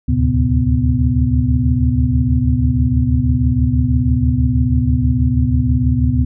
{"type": "tone cluster", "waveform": "sine", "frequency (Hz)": [71.3, 77.5, 111.7, 130, 249.9], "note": ["C#2", "D#2", "A2", "C3", "B3"], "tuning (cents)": [49, -6, 27, -11, 21], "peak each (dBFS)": -18, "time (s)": [0.08, 6.25], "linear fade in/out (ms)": 10, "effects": []}